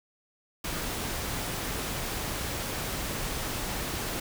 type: noise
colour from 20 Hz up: pink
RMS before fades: -33 dBFS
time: 0.64-4.2 s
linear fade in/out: 5 ms
effects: none